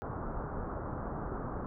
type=low-pass noise; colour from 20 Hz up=pink; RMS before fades=-38 dBFS; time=0.02-1.66 s; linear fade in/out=0 ms; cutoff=1400 Hz; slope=48 dB/octave; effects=none